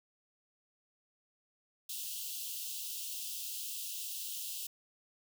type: high-pass noise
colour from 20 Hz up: white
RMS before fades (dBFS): -41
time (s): 1.89-4.67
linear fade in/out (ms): 5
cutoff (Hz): 2700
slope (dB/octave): 96
effects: none